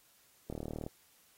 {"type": "click train", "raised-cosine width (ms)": 2, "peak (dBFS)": -26, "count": 15, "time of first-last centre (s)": [0.5, 0.865], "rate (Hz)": 38.4, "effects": ["white hiss -66 dBFS RMS until 1.37 s", "AAC 48 kbps"]}